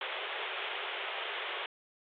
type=band-pass noise; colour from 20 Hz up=white; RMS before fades=-38 dBFS; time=0.01-1.66 s; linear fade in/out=2 ms; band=360 to 3500 Hz; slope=96 dB/octave; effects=AAC 64 kbps